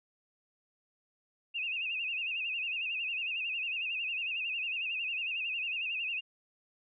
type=tone with vibrato; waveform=sine; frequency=2646 Hz; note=E7; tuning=6 cents sharp; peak=-32 dBFS; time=1.54-6.21 s; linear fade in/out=20 ms; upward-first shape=sine; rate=11 Hz; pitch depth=110 cents each way; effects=none